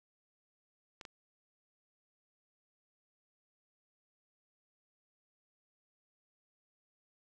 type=clicks; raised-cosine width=0.2 ms; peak=-29 dBFS; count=2; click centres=1.012 / 1.052 s; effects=none